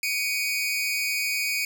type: tone pair together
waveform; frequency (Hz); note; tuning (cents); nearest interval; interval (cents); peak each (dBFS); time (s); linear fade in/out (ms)
sawtooth; 2260 / 2473; C#7 / D#7; +33 / -11; major second; 156; -24; 0.03-1.65; 2
effects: none